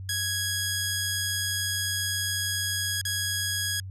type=tone with dropouts; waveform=10% pulse; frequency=1661.2 Hz; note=G#6; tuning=in tune; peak=-18 dBFS; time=0.09-3.8 s; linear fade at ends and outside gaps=2 ms; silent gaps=3.014-3.051 s; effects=added 95 Hz sine -35 dBFS peak until 3.9 s + resampled to 32000 Hz